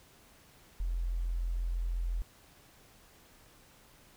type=tone; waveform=sine; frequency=42.99 Hz; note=F1; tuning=27 cents flat; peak=-30 dBFS; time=0.8-2.22 s; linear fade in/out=0 ms; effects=pink hiss -60 dBFS RMS until 4.16 s